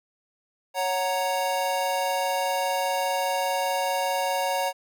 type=chord; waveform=square; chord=F# major; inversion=second; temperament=equal; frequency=554.4 / 740 / 932.3 Hz; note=C#5 / F#5 / A#5; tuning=0 / 0 / 0 cents; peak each=-29 dBFS; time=0.74-4.73 s; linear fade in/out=50 ms; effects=none